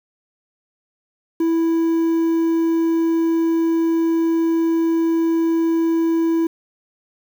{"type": "tone with quantisation", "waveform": "triangle", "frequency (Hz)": 329.6, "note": "E4", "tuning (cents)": 0, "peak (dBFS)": -13, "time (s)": [1.4, 6.47], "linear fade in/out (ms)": 5, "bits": 7, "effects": []}